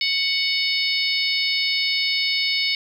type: harmonic tone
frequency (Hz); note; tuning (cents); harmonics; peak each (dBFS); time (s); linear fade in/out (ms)
740; F#5; 0; 3 / 4 / 5 / 6 / 7; -24 / -28 / -26 / -25 / -27; 0.01-2.75; 2
effects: 8-bit